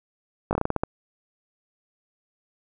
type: slowing click train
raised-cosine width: 1 ms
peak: -9 dBFS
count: 9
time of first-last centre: 0.51-0.835 s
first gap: 19 ms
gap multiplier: 1.21
effects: none